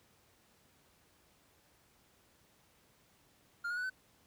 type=tone with pitch steps; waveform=triangle; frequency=1405 / 1442 / 1480 / 1518.9 Hz; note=F6 / F#6 / F#6 / F#6; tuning=+10 / -45 / 0 / +45 cents; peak=-33 dBFS; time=3.64-3.9 s; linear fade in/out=10 ms; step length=65 ms; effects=pink hiss -68 dBFS RMS until 4.26 s + high-pass 60 Hz 12 dB/octave